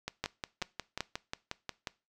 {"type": "two click trains", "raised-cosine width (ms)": 0.2, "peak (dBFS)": [-18, -15], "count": [11, 3], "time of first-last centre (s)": [[0.08, 1.872], [0.24, 1.006]], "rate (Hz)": [5.58, 2.61], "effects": ["noise-tail reverb RT60 0.3 s tail -21 dB re dry"]}